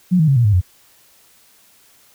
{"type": "tone with pitch steps", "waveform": "sine", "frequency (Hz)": [181, 157.57, 137.17, 119.42, 103.96, 90.5], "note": ["F#3", "D#3", "C#3", "A#2", "G#2", "F#2"], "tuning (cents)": [-38, 22, -18, 42, 2, -38], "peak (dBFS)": -10, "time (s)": [0.11, 0.614], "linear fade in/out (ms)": 20, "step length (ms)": 84, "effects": ["white hiss -52 dBFS RMS until 2.14 s"]}